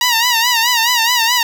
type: tone with vibrato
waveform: 10% pulse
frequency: 947 Hz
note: A#5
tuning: 27 cents sharp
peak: -3 dBFS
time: 0.01-1.43 s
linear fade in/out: 2 ms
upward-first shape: sine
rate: 4.7 Hz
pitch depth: 92 cents each way
effects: none